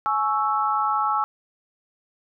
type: chord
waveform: sine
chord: C# minor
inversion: second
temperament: equal with one note detuned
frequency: 844.6 / 1108.7 / 1318.5 Hz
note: G#5 / C#6 / E6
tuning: +29 / 0 / 0 cents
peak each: -24 / -26 / -23 dBFS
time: 0.06-1.24 s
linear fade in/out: 0 ms
effects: none